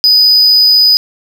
triangle tone, 4978 Hz, D#8, in tune, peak -3 dBFS, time 0.04-0.97 s, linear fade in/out 0 ms, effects none

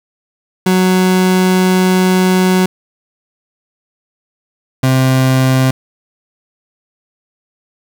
30% pulse tone pair in turn, 185 / 130.81 Hz, F#3 / C3, 0 / 0 cents, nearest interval tritone, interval 600 cents, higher first, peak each -6 dBFS, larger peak neither, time 0.66-2.66 / 4.83-5.71 s, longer first, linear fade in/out 5 ms, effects 8-bit

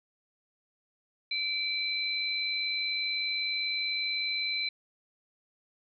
sine tone pair together, 2329 / 4036 Hz, D7 / B7, -15 / +37 cents, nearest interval minor seventh, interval 952 cents, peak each -32 / -31 dBFS, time 1.31-4.69 s, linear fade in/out 5 ms, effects none

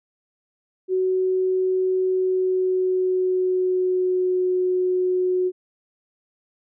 sine tone with pitch glide, 372.9 to 366.3 Hz, F#4 to F#4, +14 to -17 cents, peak -18 dBFS, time 0.88-5.52 s, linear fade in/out 50 ms, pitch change -31 cents, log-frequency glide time 2.05-4.49 s, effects none

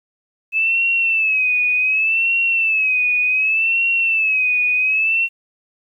sine tone with vibrato, 2600 Hz, E7, 24 cents flat, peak -14 dBFS, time 0.52-5.29 s, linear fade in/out 50 ms, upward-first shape sine, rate 0.67 Hz, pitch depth 89 cents each way, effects 9-bit

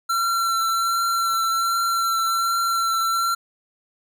square tone with vibrato, 1355 Hz, E6, 47 cents sharp, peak -20 dBFS, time 0.09-3.35 s, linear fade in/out 10 ms, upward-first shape triangle, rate 1.3 Hz, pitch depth 17 cents each way, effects none

